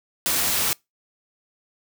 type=noise with amplitude modulation; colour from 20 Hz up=white; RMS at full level=-21 dBFS; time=0.26-0.73 s; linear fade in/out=0 ms; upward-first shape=sine; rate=225 Hz; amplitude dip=30%; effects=noise-tail reverb RT60 0.2 s tail -25 dB re dry